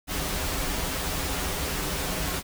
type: noise with comb filter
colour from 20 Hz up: pink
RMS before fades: -29 dBFS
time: 0.07-2.43 s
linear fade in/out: 50 ms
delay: 8.8 ms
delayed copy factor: -0.7
effects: none